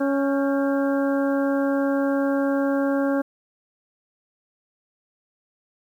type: harmonic tone with a mistuned harmonic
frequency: 277.2 Hz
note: C#4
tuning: in tune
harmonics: 1 / 2 / 3 / 4 / 5 / 6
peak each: -21 / -24 / -34 / -36 / -35 / -35 dBFS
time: 0-3.22 s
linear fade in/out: 10 ms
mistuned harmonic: 6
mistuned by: -72 cents
effects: 9-bit